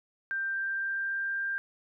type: tone with pitch glide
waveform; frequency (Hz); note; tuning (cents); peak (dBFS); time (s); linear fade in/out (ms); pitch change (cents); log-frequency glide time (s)
sine; 1575 to 1589.6; G6 to G6; +8 to +24; -29; 0.31-1.58; 0; +16; 0.46-1.44
effects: none